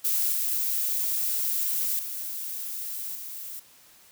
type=noise with level steps; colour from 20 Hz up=violet; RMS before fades=-25 / -27 / -34 / -38 dBFS; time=0.04-3.6 s; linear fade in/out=10 ms; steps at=0.32 / 1.99 / 3.15 s; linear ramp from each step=2 ms; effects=white hiss -55 dBFS RMS until 4.11 s